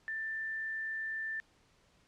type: tone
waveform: sine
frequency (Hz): 1776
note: A6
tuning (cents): +16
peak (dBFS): -35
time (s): 0.08-1.4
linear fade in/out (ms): 0
effects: pink hiss -68 dBFS RMS until 2.07 s + low-pass 7000 Hz 12 dB/octave